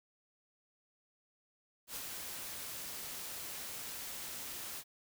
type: noise with ADSR envelope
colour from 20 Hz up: white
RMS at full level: -41 dBFS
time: 1.87-4.84 s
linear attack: 93 ms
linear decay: 30 ms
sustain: -3 dB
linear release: 53 ms
effects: none